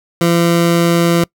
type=tone; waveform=20% pulse; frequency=170 Hz; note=F3; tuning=46 cents flat; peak=-5 dBFS; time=0.21-1.24 s; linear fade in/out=2 ms; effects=noise-tail reverb RT60 0.1 s tail -25 dB re dry